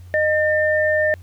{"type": "tone pair together", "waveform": "sine", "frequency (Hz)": [615, 1801.9], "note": ["D#5", "A6"], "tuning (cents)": [-20, 41], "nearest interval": "octave + perfect fifth", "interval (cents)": 1861, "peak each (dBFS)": [-17, -19], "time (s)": [0.14, 1.14], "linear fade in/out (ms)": 0, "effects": ["added 89 Hz sine -37 dBFS peak until 1.22 s", "pink hiss -56 dBFS RMS until 1.22 s"]}